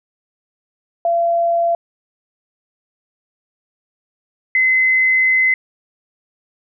sine tone pair in turn, 681 / 2046 Hz, F5 / C7, -44 / -39 cents, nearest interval octave + perfect fifth, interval 1905 cents, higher second, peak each -13 / -11 dBFS, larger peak second, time 1.05-1.75 / 4.55-5.54 s, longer second, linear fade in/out 2 ms, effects none

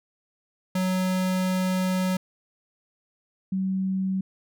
square / sine tone pair in turn, 185.4 / 189.95 Hz, F#3 / F#3, +4 / +46 cents, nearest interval unison, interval 42 cents, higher second, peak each -23 dBFS, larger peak neither, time 0.75-2.17 / 3.52-4.21 s, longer first, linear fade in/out 5 ms, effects none

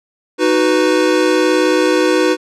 square chord, B major, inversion first, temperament equal, 311.1 / 370 / 493.9 Hz, D#4 / F#4 / B4, 0 / 0 / 0 cents, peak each -16 dBFS, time 0.38-2.37 s, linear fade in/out 50 ms, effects low-pass 7000 Hz 12 dB/octave

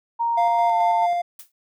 sine tone with pitch glide, 932.3 to 895.9 Hz, A#5 to A5, 0 to +31 cents, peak -19 dBFS, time 0.19-1.07 s, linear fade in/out 20 ms, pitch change -69 cents, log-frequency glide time 0.68-0.74 s
triangle tone with tremolo, 698.5 Hz, F5, in tune, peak -16 dBFS, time 0.37-1.22 s, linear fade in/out 10 ms, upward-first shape square, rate 4.6 Hz, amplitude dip 25%
blue noise with exponential decay, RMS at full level -35 dBFS, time 1.39-1.52 s, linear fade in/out 5 ms, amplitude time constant 27 ms
effects none

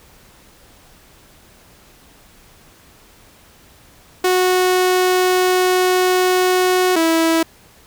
sawtooth tone pair in turn, 367 / 327 Hz, F#4 / E4, -14 / -14 cents, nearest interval major second, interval 200 cents, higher first, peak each -9 dBFS, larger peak neither, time 4.24-6.96 / 6.96-7.43 s, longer first, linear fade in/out 5 ms, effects pink hiss -48 dBFS RMS until 7.86 s

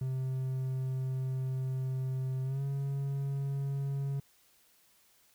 triangle tone with pitch glide, 130.81 to 138.51 Hz, C3 to C#3, 0 to -1 cents, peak -29 dBFS, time 0.01-4.2 s, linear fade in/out 5 ms, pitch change +99 cents, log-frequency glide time 2.44-2.62 s, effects white hiss -66 dBFS RMS until 5.34 s

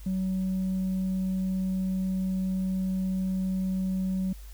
triangle tone with tanh clipping, 188 Hz, F#3, 28 cents sharp, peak -26 dBFS, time 0.06-4.33 s, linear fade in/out 5 ms, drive 6 dB, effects added 50 Hz sine -41 dBFS peak until 4.53 s + white hiss -55 dBFS RMS until 4.53 s

